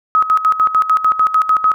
sine tone with tremolo, 1272 Hz, D#6, 38 cents sharp, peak -8 dBFS, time 0.15-1.74 s, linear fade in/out 0 ms, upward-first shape square, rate 6.7 Hz, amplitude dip 75%, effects none

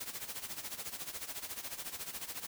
white noise with tremolo, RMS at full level -40 dBFS, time 0-2.47 s, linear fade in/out 10 ms, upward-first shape sine, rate 14 Hz, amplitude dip 75%, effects none

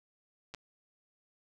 clicks, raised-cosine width 0.2 ms, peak -26 dBFS, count 2, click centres 0.54 / 0.547 s, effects none

